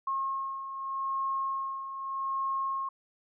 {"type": "beating tone pair", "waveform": "sine", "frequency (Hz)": [1079, 1079.82], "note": ["C#6", "C#6"], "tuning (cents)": [-47, -46], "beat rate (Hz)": 0.82, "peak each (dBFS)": [-38, -31], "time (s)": [0.07, 2.89], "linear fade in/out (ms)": 5, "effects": []}